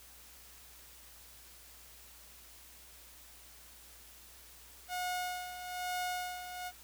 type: tone with tremolo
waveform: sawtooth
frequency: 724 Hz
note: F#5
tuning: 38 cents flat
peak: -30 dBFS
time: 4.88-6.72 s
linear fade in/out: 50 ms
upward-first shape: sine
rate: 1.1 Hz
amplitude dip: 65%
effects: added 60 Hz sine -62 dBFS peak until 6.83 s + white hiss -56 dBFS RMS until 6.83 s